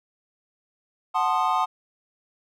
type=chord; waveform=triangle; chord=F# diminished seventh; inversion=none; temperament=equal with one note detuned; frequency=740 / 880 / 1046.5 / 1233.1 Hz; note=F#5 / A5 / C6 / Eb6; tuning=0 / 0 / 0 / -16 cents; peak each=-24 dBFS; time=1.14-1.66 s; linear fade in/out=20 ms; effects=none